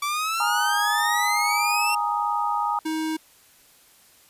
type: exponential sweep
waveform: sawtooth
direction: up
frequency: 1149 to 2738 Hz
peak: -20 dBFS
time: 0.02-1.95 s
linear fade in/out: 5 ms
type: chord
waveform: sine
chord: Ab suspended second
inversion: none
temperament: equal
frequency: 830.6 / 932.3 / 1244.5 Hz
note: Ab5 / Bb5 / Eb6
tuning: 0 / 0 / 0 cents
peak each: -26 dBFS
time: 0.4-2.79 s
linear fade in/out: 2 ms
type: tone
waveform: square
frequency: 316 Hz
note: D#4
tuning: 27 cents sharp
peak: -25 dBFS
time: 2.85-3.17 s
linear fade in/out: 10 ms
effects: white hiss -55 dBFS RMS until 4.29 s + resampled to 32000 Hz